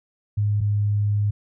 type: tone pair in turn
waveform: sine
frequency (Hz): 103.83 / 103.36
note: G#2 / G#2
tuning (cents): 0 / -8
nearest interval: unison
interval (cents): 8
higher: first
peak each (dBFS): -18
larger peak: neither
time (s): 0.37-0.61 / 0.61-1.31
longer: second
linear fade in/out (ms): 10
effects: none